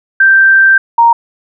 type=tone pair in turn; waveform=sine; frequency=1568 / 932.3 Hz; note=G6 / A#5; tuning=0 / 0 cents; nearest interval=major sixth; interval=900 cents; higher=first; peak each=-3 dBFS; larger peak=neither; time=0.2-0.78 / 0.98-1.13 s; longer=first; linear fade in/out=5 ms; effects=none